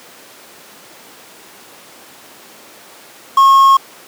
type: tone with quantisation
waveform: triangle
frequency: 1086 Hz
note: C#6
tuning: 36 cents flat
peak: -3 dBFS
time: 3.37-3.77 s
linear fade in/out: 5 ms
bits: 5
effects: pink hiss -39 dBFS RMS until 4.07 s + high-pass 300 Hz 12 dB/octave